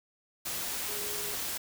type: tone in noise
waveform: sine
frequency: 415.3 Hz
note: G#4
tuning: in tune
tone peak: -43 dBFS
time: 0.88-1.35 s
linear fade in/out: 10 ms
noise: white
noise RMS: -35 dBFS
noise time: 0.45-1.58 s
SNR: -11 dB
effects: none